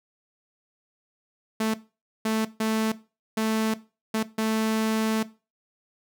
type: tone bursts at uneven times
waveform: sawtooth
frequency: 220 Hz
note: A3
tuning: in tune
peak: -19 dBFS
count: 6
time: 1.6-1.74 / 2.25-2.45 / 2.6-2.92 / 3.37-3.74 / 4.14-4.23 / 4.38-5.23 s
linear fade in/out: 5 ms
effects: noise-tail reverb RT60 0.3 s tail -17 dB re dry